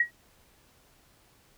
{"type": "tone with exponential decay", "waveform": "sine", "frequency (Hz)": 1907, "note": "A#6", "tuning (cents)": 39, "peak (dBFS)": -17, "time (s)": [0, 0.11], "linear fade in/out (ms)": 5, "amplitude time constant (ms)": 22, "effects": ["pink hiss -62 dBFS RMS until 1.57 s"]}